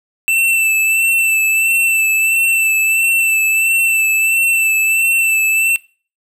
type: tone with vibrato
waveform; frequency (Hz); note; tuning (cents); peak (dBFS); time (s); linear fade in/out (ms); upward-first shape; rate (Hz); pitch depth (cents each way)
square; 2661; E7; +16; -12; 0.28-5.76; 0; sine; 1.5; 28
effects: noise-tail reverb RT60 0.4 s tail -22 dB re dry